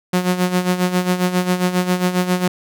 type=tone with tremolo; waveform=sawtooth; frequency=181 Hz; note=F#3; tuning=38 cents flat; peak=-9 dBFS; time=0.13-2.48 s; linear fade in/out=5 ms; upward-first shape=sine; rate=7.4 Hz; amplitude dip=70%; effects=none